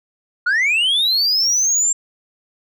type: linear sweep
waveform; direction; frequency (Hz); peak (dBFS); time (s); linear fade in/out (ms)
sine; up; 1387 to 7459; -11; 0.46-1.93; 10
effects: tanh soft clip ceiling -13 dBFS